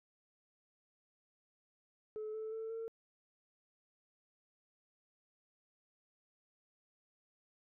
sine tone with pitch steps, 430.7 / 438 / 445.4 / 452.9 Hz, A4 / A4 / A4 / A#4, -37 / -8 / +21 / -50 cents, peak -38 dBFS, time 2.16-2.88 s, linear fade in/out 0 ms, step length 180 ms, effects tanh soft clip ceiling -37 dBFS

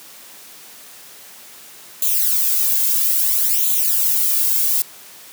violet noise with flanger, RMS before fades -17 dBFS, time 2.02-4.82 s, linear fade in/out 2 ms, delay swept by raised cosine 0.28 to 1.88 ms, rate 0.6 Hz, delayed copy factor +0.95, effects white hiss -41 dBFS RMS until 5.32 s + high-pass 150 Hz 12 dB/octave

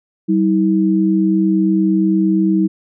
sine tone pair together, 192.1 / 320.8 Hz, G3 / E4, -35 / -47 cents, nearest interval major sixth, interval 888 cents, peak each -14 dBFS, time 0.28-2.68 s, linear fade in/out 20 ms, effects none

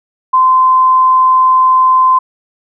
sine tone, 1033 Hz, C6, 22 cents flat, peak -5 dBFS, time 0.33-2.19 s, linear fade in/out 10 ms, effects none

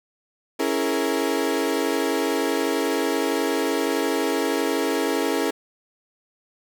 35% pulse chord, A# half-diminished seventh, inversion first, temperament equal, 277.2 / 329.6 / 415.3 / 466.2 Hz, C#4 / E4 / G#4 / A#4, 0 / 0 / 0 / 0 cents, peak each -25 dBFS, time 0.59-5.51 s, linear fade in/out 10 ms, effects none

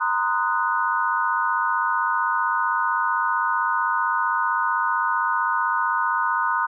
sine chord, C half-diminished seventh, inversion third, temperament equal with one note detuned, 932.3 / 1027.9 / 1244.5 / 1480 Hz, Bb5 / C6 / Eb6 / Gb6, 0 / -31 / 0 / 0 cents, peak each -25 dBFS, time 0-6.67 s, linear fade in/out 20 ms, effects none

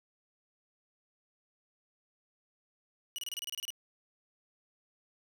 sawtooth tone bursts, 2918 Hz, F#7, 25 cents flat, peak -33 dBFS, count 11, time 3.16-3.704 s, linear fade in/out 0 ms, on 24 ms, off 28 ms, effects none

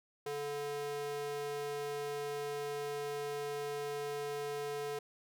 square tone with high-pass filter, 144.8 Hz, D3, 24 cents flat, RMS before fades -39 dBFS, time 0.26-4.99 s, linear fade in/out 5 ms, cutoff 410 Hz, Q 2, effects none

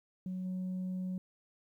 sine tone with level steps, 184.6 Hz, F#3, 4 cents flat, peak -34 / -32 dBFS, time 0.26-1.18 s, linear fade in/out 2 ms, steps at 0.44 s, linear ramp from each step 20 ms, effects tanh soft clip ceiling -33 dBFS + 12-bit

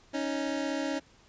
25% pulse tone pair together, 277.2 / 312.9 Hz, C#4 / D#4, 0 / +10 cents, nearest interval major second, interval 210 cents, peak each -28 / -30 dBFS, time 0.13-1 s, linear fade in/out 20 ms, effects pink hiss -60 dBFS RMS until 1.28 s + resampled to 16000 Hz

